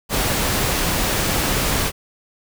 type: noise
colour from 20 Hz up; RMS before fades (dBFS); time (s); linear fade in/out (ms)
pink; -20; 0.09-1.92; 50
effects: none